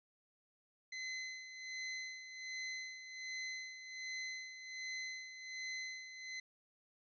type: tone with tremolo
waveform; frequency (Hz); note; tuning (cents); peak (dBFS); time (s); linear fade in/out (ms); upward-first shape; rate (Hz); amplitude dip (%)
sawtooth; 2043; C7; -42; -37; 0.92-6.4; 5; sine; 1.3; 65
effects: resampled to 16000 Hz